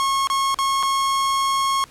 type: tone with dropouts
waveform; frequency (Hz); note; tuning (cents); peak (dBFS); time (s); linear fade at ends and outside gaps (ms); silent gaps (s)
45% pulse; 1089; C#6; -31; -18; 0-1.84; 0; 0.272-0.3 / 0.544-0.588 / 0.828-0.832
effects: pink hiss -48 dBFS RMS until 1.9 s + low-pass 11000 Hz 12 dB/octave